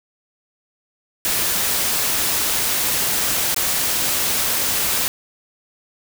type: noise with dropouts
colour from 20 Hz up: white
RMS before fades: -20 dBFS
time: 1.25-5.08 s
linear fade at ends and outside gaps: 0 ms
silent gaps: 3.545-3.563 s
effects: none